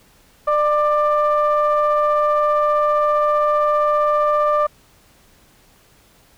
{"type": "ring-modulated tone", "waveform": "triangle", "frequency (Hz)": 294.8, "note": "D4", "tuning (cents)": 7, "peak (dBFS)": -9, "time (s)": [0.47, 4.67], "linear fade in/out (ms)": 10, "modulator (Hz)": 892, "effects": ["pink hiss -53 dBFS RMS until 6.37 s"]}